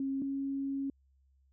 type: tone pair in turn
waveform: sine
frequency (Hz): 271 / 274.3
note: C#4 / C#4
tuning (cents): -39 / -18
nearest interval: unison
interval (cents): 21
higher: second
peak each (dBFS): -31 / -32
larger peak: first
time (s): 0-0.22 / 0.22-0.9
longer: second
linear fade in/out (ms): 2
effects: added 67 Hz sine -65 dBFS peak until 1.52 s